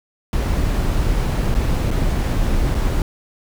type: noise with dropouts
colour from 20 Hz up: brown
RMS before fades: -18 dBFS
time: 0.33-3.02 s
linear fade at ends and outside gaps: 1 ms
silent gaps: 1.543-1.549 / 1.906-1.912 / 2.746-2.75 s
effects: none